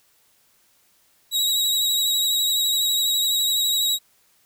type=tone with vibrato; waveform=sawtooth; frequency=3846 Hz; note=B7; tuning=47 cents flat; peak=-16 dBFS; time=1.31-3.99 s; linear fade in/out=50 ms; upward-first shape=triangle; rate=12 Hz; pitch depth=36 cents each way; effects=white hiss -61 dBFS RMS until 4.45 s